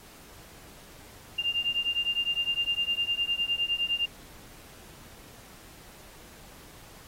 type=beating tone pair; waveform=sine; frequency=2794 / 2803.8 Hz; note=F7 / F7; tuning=0 / +6 cents; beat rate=9.8 Hz; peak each=-29 dBFS; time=1.38-4.06 s; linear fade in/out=10 ms; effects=pink hiss -51 dBFS RMS until 7.07 s + AAC 48 kbps